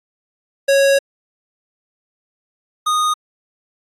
square tone pair in turn, 552 / 1236.1 Hz, C#5 / D#6, -7 / -12 cents, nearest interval octave + major second, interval 1395 cents, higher second, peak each -11 / -15 dBFS, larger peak first, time 0.68-0.99 / 2.86-3.14 s, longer first, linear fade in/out 10 ms, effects low-pass 11000 Hz 12 dB/octave + AAC 64 kbps

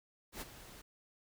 pink noise with ADSR envelope, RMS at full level -42 dBFS, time 0.32-0.82 s, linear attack 92 ms, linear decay 28 ms, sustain -12 dB, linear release 11 ms, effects none

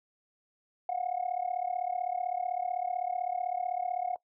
sine tone with amplitude modulation, 723 Hz, F#5, 40 cents flat, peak -25 dBFS, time 0.89-4.16 s, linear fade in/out 2 ms, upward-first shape sine, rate 35.8 Hz, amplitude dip 90%, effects noise-tail reverb RT60 0.1 s tail -22 dB re dry + tanh soft clip ceiling -23 dBFS

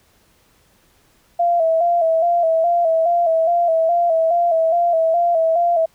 sine tone with vibrato, 671 Hz, E5, 31 cents sharp, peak -13 dBFS, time 1.39-5.86 s, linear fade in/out 10 ms, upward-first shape square, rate 2.4 Hz, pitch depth 53 cents each way, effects pink hiss -57 dBFS RMS until 5.94 s

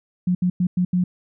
sine tone bursts at uneven times, 179.8 Hz, F#3, 49 cents flat, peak -16 dBFS, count 5, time 0.27-0.35 / 0.42-0.5 / 0.6-0.67 / 0.77-0.85 / 0.93-1.04 s, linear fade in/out 5 ms, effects none

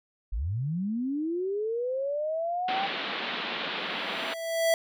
sine linear sweep, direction up, 42.3 to 796 Hz, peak -27 dBFS, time 0.32-2.87 s, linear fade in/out 10 ms
white band-pass noise, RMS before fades -33 dBFS, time 2.68-4.34 s, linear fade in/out 5 ms, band 170 to 3800 Hz, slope 48 dB/octave
square tone with exponential growth, 660 Hz, E5, 2 cents sharp, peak -20 dBFS, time 3.77-4.74 s, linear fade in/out 1 ms, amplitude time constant 210 ms
effects none

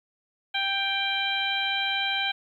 harmonic tone, 787 Hz, G5, 7 cents sharp, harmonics 1 / 2 / 3 / 4 / 5, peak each -32 / -31 / -30 / -29 / -33 dBFS, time 0.54-2.32 s, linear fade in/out 10 ms, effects 10-bit

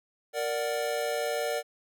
square chord, Bb augmented, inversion none, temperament equal, 466.2 / 587.3 / 740 Hz, Bb4 / D5 / F#5, 0 / 0 / 0 cents, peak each -33 / -32 / -36 dBFS, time 0.33-1.63 s, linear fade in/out 50 ms, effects none

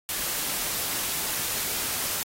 white noise, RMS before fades -29 dBFS, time 0.09-2.23 s, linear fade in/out 0 ms, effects AAC 48 kbps

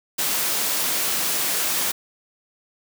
white high-pass noise, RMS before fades -23 dBFS, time 0.18-1.92 s, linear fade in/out 10 ms, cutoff 170 Hz, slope 12 dB/octave, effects none

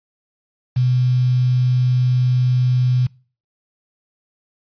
sine tone with quantisation, 125.8 Hz, B2, 32 cents sharp, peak -13 dBFS, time 0.76-3.07 s, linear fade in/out 10 ms, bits 6, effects noise-tail reverb RT60 0.4 s tail -24 dB re dry + resampled to 11025 Hz

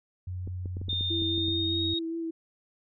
sine tone, 91 Hz, F#2, 28 cents flat, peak -32 dBFS, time 0.27-1.94 s, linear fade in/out 5 ms
clicks, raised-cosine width 3 ms, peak -27 dBFS, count 10, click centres 0.475 / 0.658 / 0.769 / 0.815 / 0.884 / 0.93 / 1.009 / 1.221 / 1.379 / 1.483 s
sine tone with pitch glide, 3634 to 3751 Hz, A#7 to A#7, -45 to +10 cents, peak -28 dBFS, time 0.89-1.99 s, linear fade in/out 5 ms, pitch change +55 cents, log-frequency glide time 1.29-1.83 s
sine tone with vibrato, 330 Hz, E4, 2 cents sharp, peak -30 dBFS, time 1.1-2.31 s, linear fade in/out 10 ms, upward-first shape sine, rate 4.9 Hz, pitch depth 18 cents each way
effects none

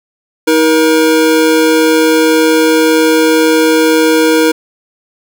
square tone pair together, 317.2 / 475.3 Hz, D#4 / A#4, +33 / +34 cents, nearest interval perfect fifth, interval 701 cents, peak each -10 dBFS, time 0.47-4.52 s, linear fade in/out 10 ms, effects none

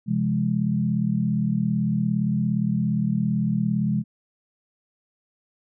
sine chord, F minor, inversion second, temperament equal with one note detuned, 130.81 / 170.23 / 207.7 Hz, C3 / F3 / Ab3, 0 / -44 / 0 cents, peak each -26 / -25 / -23 dBFS, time 0.06-4.04 s, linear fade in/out 50 ms, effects none

